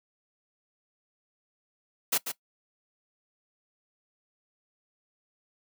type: noise with echo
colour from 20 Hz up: white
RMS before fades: -25 dBFS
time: 2.12-2.18 s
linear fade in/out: 10 ms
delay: 140 ms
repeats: 1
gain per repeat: -8 dB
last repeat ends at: 2.32 s
effects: noise-tail reverb RT60 0.1 s tail -19 dB re dry + high-pass 200 Hz 12 dB/octave